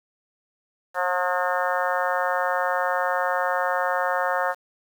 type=harmonic tone; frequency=180 Hz; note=F#3; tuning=47 cents flat; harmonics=3 / 4 / 5 / 6 / 7 / 8 / 9 / 10; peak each=-27 / -28 / -29 / -30 / -30 / -31 / -32 / -32 dBFS; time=0.94-4.55 s; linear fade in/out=50 ms; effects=8-bit